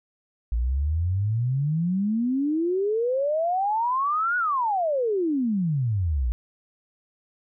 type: exponential two-way sweep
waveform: sine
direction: up then down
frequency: 55.5 to 1480 to 55.5 Hz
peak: -21 dBFS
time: 0.52-6.32 s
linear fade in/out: 0 ms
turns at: 4.37 s
effects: none